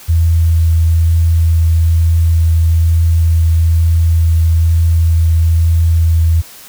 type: tone with vibrato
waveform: sine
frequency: 82.41 Hz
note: E2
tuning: in tune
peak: -7 dBFS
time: 0.08-6.42 s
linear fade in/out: 20 ms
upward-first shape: triangle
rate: 1.1 Hz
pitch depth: 12 cents each way
effects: white hiss -36 dBFS RMS until 6.68 s